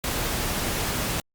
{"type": "noise", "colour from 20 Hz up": "pink", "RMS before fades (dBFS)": -27, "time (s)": [0.04, 1.2], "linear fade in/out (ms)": 0, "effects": ["Opus 48 kbps"]}